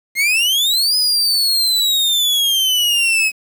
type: exponential two-way sweep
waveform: 40% pulse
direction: up then down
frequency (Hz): 2089 to 5040 to 2535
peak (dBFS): -12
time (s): 0.15-3.32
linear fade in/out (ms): 50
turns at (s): 0.96
effects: 7-bit